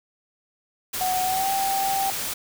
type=noise; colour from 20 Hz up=white; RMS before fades=-29 dBFS; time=0.93-2.34 s; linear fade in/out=10 ms
type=tone with pitch glide; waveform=sine; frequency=740 to 780.4 Hz; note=F#5 to G5; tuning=0 to -8 cents; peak=-22 dBFS; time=1.01-2.1 s; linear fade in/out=0 ms; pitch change=+92 cents; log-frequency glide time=1.24-1.5 s
effects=none